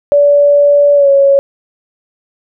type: tone with pitch glide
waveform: sine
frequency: 576 to 554.5 Hz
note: D5 to C#5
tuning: -34 to 0 cents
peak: -4 dBFS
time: 0.12-1.39 s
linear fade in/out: 0 ms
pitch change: -66 cents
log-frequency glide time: 0.95-1.09 s
effects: none